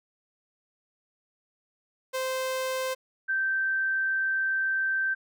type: tone pair in turn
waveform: sawtooth / sine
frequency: 520 / 1558.2 Hz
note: C5 / G6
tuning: -11 / -11 cents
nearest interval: octave + perfect fifth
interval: 1900 cents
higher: second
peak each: -24 / -24 dBFS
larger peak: neither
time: 2.13-2.95 / 3.28-5.15 s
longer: second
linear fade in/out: 20 ms
effects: none